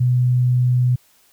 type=tone; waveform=sine; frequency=124.7 Hz; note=B2; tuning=17 cents sharp; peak=-13 dBFS; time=0-0.96 s; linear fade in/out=10 ms; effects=white hiss -56 dBFS RMS until 1.32 s